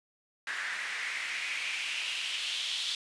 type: noise with band-pass filter sweep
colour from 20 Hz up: white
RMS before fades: -35 dBFS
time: 0.47-2.95 s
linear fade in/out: 2 ms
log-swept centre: 1700 to 3500 Hz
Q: 3.9
effects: resampled to 22050 Hz